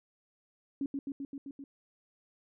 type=tone with echo; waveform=sine; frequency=277.2 Hz; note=C#4; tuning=in tune; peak=-30 dBFS; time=0.81-0.86 s; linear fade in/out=2 ms; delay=130 ms; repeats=6; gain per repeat=-2 dB; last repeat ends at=1.64 s; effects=none